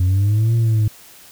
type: linear two-way sweep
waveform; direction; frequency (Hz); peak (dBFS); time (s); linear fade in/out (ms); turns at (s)
sine; up then down; 88.8 to 116.54 to 105.6; -10; 0-0.88; 5; 0.55
effects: tanh soft clip ceiling -12 dBFS + white hiss -44 dBFS RMS until 1.31 s